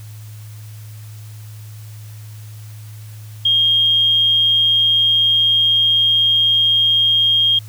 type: tone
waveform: sine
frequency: 3232 Hz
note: G#7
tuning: 48 cents flat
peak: -11 dBFS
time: 3.45-7.59 s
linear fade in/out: 5 ms
effects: added 107 Hz sine -32 dBFS peak until 7.68 s + white hiss -46 dBFS RMS until 7.68 s